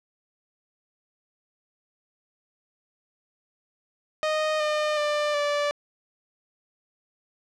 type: tone with pitch steps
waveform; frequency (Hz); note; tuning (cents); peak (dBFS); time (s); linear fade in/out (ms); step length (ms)
sawtooth; 619 / 606.6 / 594.5 / 582.6; D#5 / D#5 / D5 / D5; -9 / -44 / +21 / -14; -19; 4.23-5.71; 0; 370
effects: low-pass 5000 Hz 12 dB/octave